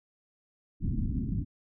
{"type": "low-pass noise", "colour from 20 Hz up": "pink", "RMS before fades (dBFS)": -30, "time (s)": [0.8, 1.45], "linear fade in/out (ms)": 50, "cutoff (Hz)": 280, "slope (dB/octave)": 48, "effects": []}